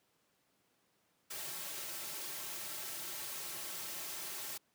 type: noise with comb filter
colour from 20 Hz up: white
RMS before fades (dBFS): -43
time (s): 1.3-4.58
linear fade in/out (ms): 10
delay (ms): 4.1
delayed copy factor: -0.65
effects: pink hiss -75 dBFS RMS until 4.74 s + high-pass 150 Hz 12 dB/octave